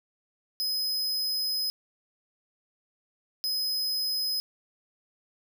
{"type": "tone bursts at uneven times", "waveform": "45% pulse", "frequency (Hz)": 5060, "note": "D#8", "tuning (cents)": 28, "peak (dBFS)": -27, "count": 2, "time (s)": [[0.6, 1.7], [3.44, 4.4]], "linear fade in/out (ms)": 0, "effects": []}